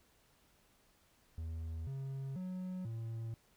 triangle tone with pitch steps, 81.1 / 135.3 / 184.1 / 113.7 Hz, E2 / C#3 / F#3 / A#2, -28 / -42 / -8 / -43 cents, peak -37 dBFS, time 1.38-3.34 s, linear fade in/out 0 ms, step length 490 ms, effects pink hiss -70 dBFS RMS until 3.56 s

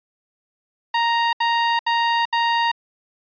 sawtooth tone bursts, 932.3 Hz, A#5, in tune, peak -13 dBFS, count 4, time 0.94-2.716 s, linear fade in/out 5 ms, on 390 ms, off 72 ms, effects resampled to 11025 Hz

